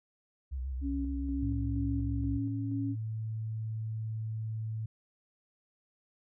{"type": "tone with vibrato", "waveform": "sine", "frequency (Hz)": 65.2, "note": "C2", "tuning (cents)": -5, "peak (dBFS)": -33, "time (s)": [0.51, 2.39], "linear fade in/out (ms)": 20, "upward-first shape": "square", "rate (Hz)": 7.1, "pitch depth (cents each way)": 62}
{"type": "tone with tremolo", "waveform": "sine", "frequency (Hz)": 277.2, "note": "C#4", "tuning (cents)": 0, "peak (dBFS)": -32, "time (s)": [0.81, 2.96], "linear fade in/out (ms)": 50, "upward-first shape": "square", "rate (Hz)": 2.1, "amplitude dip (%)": 30}
{"type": "tone", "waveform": "sine", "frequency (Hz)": 110.3, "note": "A2", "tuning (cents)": 5, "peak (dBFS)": -33, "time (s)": [1.42, 4.86], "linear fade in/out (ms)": 5}
{"effects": []}